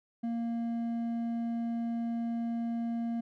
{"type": "tone with hard clipping", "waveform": "sine", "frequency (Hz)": 232.4, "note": "A#3", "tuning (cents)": -5, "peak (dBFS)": -32, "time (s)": [0.23, 3.21], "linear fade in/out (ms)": 10, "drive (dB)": 5, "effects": []}